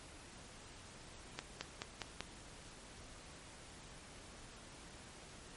accelerating click train, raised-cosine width 0.2 ms, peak -22 dBFS, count 5, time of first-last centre 1.39-2.206 s, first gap 220 ms, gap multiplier 0.95, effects pink hiss -55 dBFS RMS until 5.56 s + MP3 48 kbps

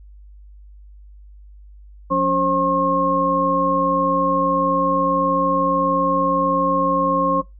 sine tone cluster, 179.3 / 280.9 / 532 / 1076 Hz, F3 / C#4 / C5 / C6, +46 / +23 / +29 / +48 cents, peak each -25 / -23 / -21 / -18 dBFS, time 2.1-7.42 s, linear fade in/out 20 ms, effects noise-tail reverb RT60 0.2 s tail -20 dB re dry + added 50 Hz sine -40 dBFS peak until 7.59 s

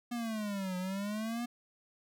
square exponential two-way sweep, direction down then up, 243.1 to 180.5 to 243.1 Hz, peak -35 dBFS, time 0.11-1.46 s, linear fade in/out 10 ms, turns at 0.77 s, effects none

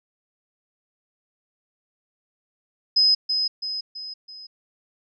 sine tone with echo, 5060 Hz, D#8, 28 cents sharp, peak -14 dBFS, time 2.96-3.15 s, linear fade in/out 10 ms, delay 330 ms, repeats 4, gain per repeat -6 dB, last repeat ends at 4.47 s, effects none

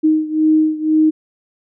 sine beating tone pair, 311.1 / 313.1 Hz, D#4 / D#4, 0 / +11 cents, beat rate 2 Hz, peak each -13 / -16 dBFS, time 0.03-1.11 s, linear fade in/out 20 ms, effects none

